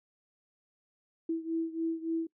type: beating tone pair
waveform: sine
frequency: 326.5 / 330 Hz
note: E4 / E4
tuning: -17 / +2 cents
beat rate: 3.5 Hz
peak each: -32 / -35 dBFS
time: 1.29-2.27 s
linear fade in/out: 5 ms
effects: noise-tail reverb RT60 0.1 s tail -22 dB re dry